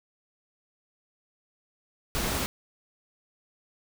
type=noise; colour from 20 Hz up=pink; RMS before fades=-29 dBFS; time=2.15-2.46 s; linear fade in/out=0 ms; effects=none